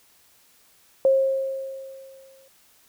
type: tone with exponential decay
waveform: sine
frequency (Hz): 536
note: C5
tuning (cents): +42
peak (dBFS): -13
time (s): 1.05-2.48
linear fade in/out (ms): 1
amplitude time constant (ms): 310
effects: white hiss -58 dBFS RMS until 2.88 s